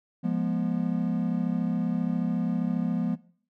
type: chord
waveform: triangle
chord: F diminished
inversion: none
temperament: equal with one note detuned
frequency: 174.61 / 207.7 / 242.4 Hz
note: F3 / Ab3 / Cb4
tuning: 0 / 0 / -32 cents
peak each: -26 / -28 / -27 dBFS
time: 0.23-3.16 s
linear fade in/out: 20 ms
effects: noise-tail reverb RT60 0.5 s tail -19 dB re dry